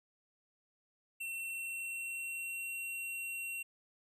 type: tone with pitch glide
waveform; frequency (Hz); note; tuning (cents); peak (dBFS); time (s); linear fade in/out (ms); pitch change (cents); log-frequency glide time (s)
square; 2708 to 2735; E7 to F7; +46 to -37; -39; 1.2-3.63; 10; +17; 1.37-2.79
effects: none